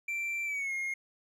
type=tone with pitch glide; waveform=triangle; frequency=2349 to 2142 Hz; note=D7 to C7; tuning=0 to +40 cents; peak=-30 dBFS; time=0.08-0.94 s; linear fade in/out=5 ms; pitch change=-160 cents; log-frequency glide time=0.45-0.73 s; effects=none